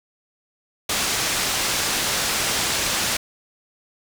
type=low-pass noise; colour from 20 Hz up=white; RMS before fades=-23 dBFS; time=0.89-3.17 s; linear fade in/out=5 ms; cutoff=7200 Hz; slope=12 dB/octave; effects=none